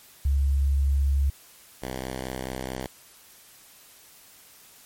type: tone pair in turn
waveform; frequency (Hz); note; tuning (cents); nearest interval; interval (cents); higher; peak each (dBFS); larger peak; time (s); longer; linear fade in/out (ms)
sine / 5% pulse; 69.3 / 64.57; C#2 / C2; 0 / -22; minor second; 122; first; -19 / -20; first; 0.25-1.3 / 1.82-2.87; neither; 5
effects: white hiss -52 dBFS RMS until 4.85 s + MP3 64 kbps